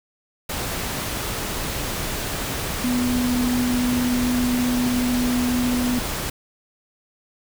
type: tone in noise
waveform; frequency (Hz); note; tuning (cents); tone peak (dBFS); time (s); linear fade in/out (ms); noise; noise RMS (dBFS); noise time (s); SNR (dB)
sine; 246.9; B3; 0; -19; 2.84-5.99; 5; pink; -27; 0.49-6.3; +5
effects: none